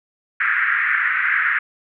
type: band-pass noise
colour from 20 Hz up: white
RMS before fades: -19 dBFS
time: 0.4-1.59 s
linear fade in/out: 5 ms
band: 1400 to 2000 Hz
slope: 48 dB/octave
effects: none